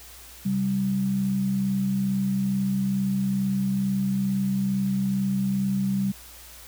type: tone pair together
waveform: sine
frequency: 132.8 / 195.09 Hz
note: C3 / G3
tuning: +26 / -8 cents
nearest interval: perfect fifth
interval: 666 cents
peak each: -31 / -22 dBFS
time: 0.45-6.12 s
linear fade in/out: 10 ms
effects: added 60 Hz sine -50 dBFS peak until 6.67 s + white hiss -46 dBFS RMS until 6.67 s